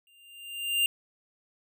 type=tone with exponential growth; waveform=square; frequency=2794 Hz; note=F7; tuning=in tune; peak=-21 dBFS; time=0.07-0.86 s; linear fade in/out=1 ms; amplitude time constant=170 ms; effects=none